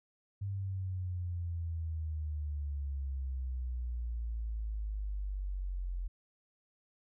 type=exponential sweep; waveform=sine; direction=down; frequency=100 to 43.65 Hz; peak=-34 dBFS; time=0.41-6.08 s; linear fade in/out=10 ms; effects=none